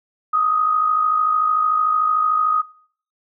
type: tone with amplitude modulation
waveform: sine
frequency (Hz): 1250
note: D#6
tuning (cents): +8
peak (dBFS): -12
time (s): 0.33-2.62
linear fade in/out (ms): 10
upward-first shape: sine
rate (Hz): 53.4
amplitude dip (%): 50
effects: noise-tail reverb RT60 0.5 s tail -20 dB re dry